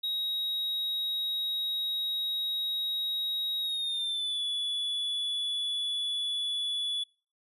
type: tone with pitch glide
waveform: triangle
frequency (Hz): 3800 to 3425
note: A#7 to A7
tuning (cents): +33 to -47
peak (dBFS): -28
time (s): 0.03-7.04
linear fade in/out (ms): 10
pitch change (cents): -180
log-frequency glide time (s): 3.6-4.42
effects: noise-tail reverb RT60 0.4 s tail -24 dB re dry + resampled to 32000 Hz